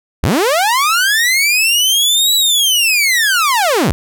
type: linear two-way sweep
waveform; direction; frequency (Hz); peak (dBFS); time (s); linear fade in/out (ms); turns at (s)
sawtooth; up then down; 45.94 to 3951 to 45.94; -7; 0.23-3.92; 0; 2.35
effects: none